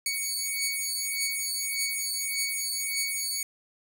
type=beating tone pair; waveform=10% pulse; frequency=2234 / 2235.7 Hz; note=C#7 / C#7; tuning=+13 / +14 cents; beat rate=1.7 Hz; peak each=-22 dBFS; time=0.06-3.43 s; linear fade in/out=2 ms; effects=none